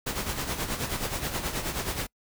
pink noise with tremolo, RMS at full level -29 dBFS, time 0.06-2.07 s, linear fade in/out 10 ms, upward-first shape sine, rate 9.4 Hz, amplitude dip 60%, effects noise-tail reverb RT60 0.1 s tail -26 dB re dry

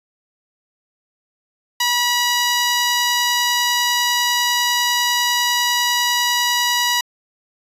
10% pulse tone, 970 Hz, B5, 31 cents flat, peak -7 dBFS, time 1.8-7.01 s, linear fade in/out 5 ms, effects resampled to 32000 Hz

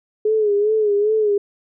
sine tone with vibrato, 421.3 Hz, G#4, 25 cents sharp, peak -14 dBFS, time 0.25-1.38 s, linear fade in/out 5 ms, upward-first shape sine, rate 2.5 Hz, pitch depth 70 cents each way, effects none

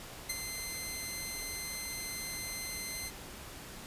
10% pulse tone with ADSR envelope, 2072 Hz, C7, 17 cents flat, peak -22 dBFS, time 0.29-3.11 s, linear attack 9 ms, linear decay 32 ms, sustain -7 dB, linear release 39 ms, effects pink hiss -47 dBFS RMS until 3.86 s + resampled to 32000 Hz

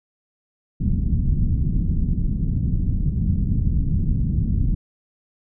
pink low-pass noise, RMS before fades -20 dBFS, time 0.8-4.75 s, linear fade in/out 5 ms, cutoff 200 Hz, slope 24 dB/octave, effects none

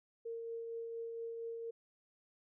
sine tone with tremolo, 460 Hz, A#4, 23 cents flat, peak -39 dBFS, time 0.25-1.71 s, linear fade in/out 10 ms, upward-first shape triangle, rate 4.3 Hz, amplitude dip 30%, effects none

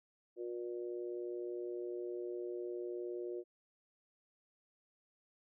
harmonic tone, 119.6 Hz, A#2, 45 cents sharp, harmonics 3 / 4 / 5, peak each -40 / -46 / -51 dBFS, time 0.36-3.44 s, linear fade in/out 50 ms, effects none

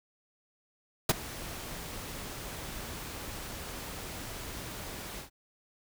pink noise with ADSR envelope, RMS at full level -21 dBFS, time 1.09-5.3 s, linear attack 6 ms, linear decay 27 ms, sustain -20 dB, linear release 110 ms, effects none

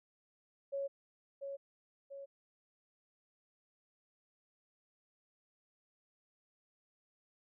sine tone with echo, 554.4 Hz, C#5, in tune, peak -35 dBFS, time 0.72-0.88 s, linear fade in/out 20 ms, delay 690 ms, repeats 2, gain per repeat -5 dB, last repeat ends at 2.26 s, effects none

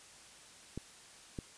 clicks, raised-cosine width 3 ms, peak -26 dBFS, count 2, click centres 0.776 / 1.388 s, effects white hiss -56 dBFS RMS until 1.57 s + resampled to 22050 Hz

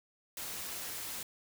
white noise, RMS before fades -41 dBFS, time 0.37-1.23 s, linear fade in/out 2 ms, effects none

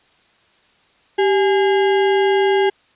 sine tone with sample-and-hold, 390.5 Hz, G4, 7 cents flat, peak -12 dBFS, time 1.18-2.7 s, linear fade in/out 10 ms, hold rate 1225 Hz, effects white hiss -56 dBFS RMS until 2.95 s + resampled to 8000 Hz

